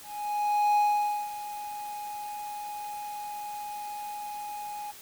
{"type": "tone with ADSR envelope", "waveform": "triangle", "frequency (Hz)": 831, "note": "G#5", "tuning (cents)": 1, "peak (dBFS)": -18, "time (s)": [0.02, 4.92], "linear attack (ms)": 750, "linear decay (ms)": 520, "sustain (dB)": -15, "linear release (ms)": 17, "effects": ["white hiss -48 dBFS RMS until 5.01 s"]}